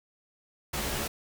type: noise with comb filter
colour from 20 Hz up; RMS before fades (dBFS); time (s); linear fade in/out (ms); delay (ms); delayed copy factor
pink; -32; 0.73-1.08; 10; 14; +0.65
effects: none